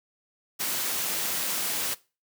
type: high-pass noise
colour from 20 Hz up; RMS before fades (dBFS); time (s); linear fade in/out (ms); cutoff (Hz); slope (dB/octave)
white; -29; 0.59-1.95; 20; 140; 12
effects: noise-tail reverb RT60 0.3 s tail -20 dB re dry